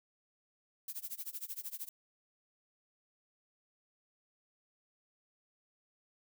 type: noise with tremolo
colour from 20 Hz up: violet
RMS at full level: -40 dBFS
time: 0.88-1.89 s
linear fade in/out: 2 ms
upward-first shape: sine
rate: 13 Hz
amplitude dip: 95%
effects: none